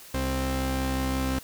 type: tone pair together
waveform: sawtooth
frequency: 65.66 / 262.9 Hz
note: C2 / C4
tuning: +7 / +8 cents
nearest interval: 2 octaves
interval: 2401 cents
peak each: -24 dBFS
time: 0.14-1.39 s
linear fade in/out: 5 ms
effects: white hiss -47 dBFS RMS until 1.43 s